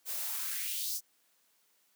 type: noise with high-pass filter sweep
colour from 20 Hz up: blue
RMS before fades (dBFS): -36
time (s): 0.05-1.01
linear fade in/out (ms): 50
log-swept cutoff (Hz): 410 to 6100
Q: 2.6
effects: white hiss -71 dBFS RMS until 1.95 s + high-pass 200 Hz 12 dB/octave

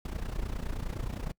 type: noise with amplitude modulation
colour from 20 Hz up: brown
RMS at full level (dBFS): -31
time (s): 0.05-1.32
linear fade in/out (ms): 2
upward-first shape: sine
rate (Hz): 29.7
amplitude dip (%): 80
effects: noise-tail reverb RT60 0.1 s tail -25 dB re dry

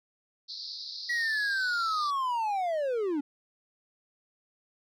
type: band-pass noise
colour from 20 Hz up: white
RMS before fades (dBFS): -40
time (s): 0.48-2.11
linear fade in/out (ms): 20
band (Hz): 3900 to 5100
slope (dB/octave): 96
type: linear sweep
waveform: triangle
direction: down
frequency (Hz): 1940 to 272.7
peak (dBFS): -25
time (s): 1.09-3.21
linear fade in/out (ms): 10
effects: none

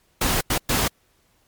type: noise bursts at uneven times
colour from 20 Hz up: pink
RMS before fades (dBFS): -21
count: 3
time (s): 0.21-0.41 / 0.5-0.58 / 0.69-0.88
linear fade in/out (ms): 5
effects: pink hiss -63 dBFS RMS until 1.47 s + MP3 96 kbps

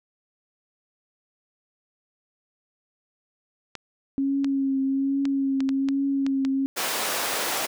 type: clicks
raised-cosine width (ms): 0.2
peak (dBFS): -17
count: 8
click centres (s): 3.753 / 4.445 / 5.254 / 5.605 / 5.691 / 5.887 / 6.265 / 6.45
type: tone with vibrato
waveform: sine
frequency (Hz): 272.5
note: C#4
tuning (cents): -29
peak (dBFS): -21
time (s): 4.18-6.66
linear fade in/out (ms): 0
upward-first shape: triangle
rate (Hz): 1.2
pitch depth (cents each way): 30
type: high-pass noise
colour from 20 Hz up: pink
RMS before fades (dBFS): -27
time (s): 6.76-7.67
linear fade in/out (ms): 20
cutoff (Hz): 480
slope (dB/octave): 12
effects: none

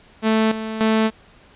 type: tone with tremolo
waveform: sawtooth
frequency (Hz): 220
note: A3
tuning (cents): 0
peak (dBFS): -11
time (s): 0.22-1.11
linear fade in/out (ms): 50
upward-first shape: square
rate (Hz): 1.7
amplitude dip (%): 70
effects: pink hiss -50 dBFS RMS until 1.55 s + resampled to 8000 Hz

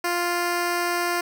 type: tone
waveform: 10% pulse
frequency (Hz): 349.2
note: F4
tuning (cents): 0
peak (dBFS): -14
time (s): 0.04-1.21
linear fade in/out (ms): 5
effects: none

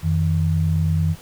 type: tone pair together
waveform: sine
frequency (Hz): 89.31 / 158.6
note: F2 / D#3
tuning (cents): +39 / +33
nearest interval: minor seventh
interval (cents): 994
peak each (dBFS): -19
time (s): 0.02-1.16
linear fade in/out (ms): 50
effects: pink hiss -44 dBFS RMS until 1.21 s

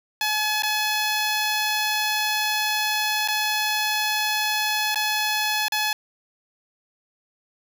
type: tone with dropouts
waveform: 10% pulse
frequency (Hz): 852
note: G#5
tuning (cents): +44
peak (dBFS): -13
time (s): 0.21-5.93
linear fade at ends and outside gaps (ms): 2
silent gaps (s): 0.623-0.633 / 3.277-3.284 / 4.946-4.957 / 5.683-5.721
effects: none

